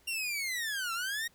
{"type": "linear two-way sweep", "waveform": "sawtooth", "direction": "down then up", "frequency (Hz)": [2794, 1326, 1895], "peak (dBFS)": -29, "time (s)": [0.07, 1.28], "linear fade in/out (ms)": 10, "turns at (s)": 0.93, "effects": ["pink hiss -65 dBFS RMS until 1.34 s"]}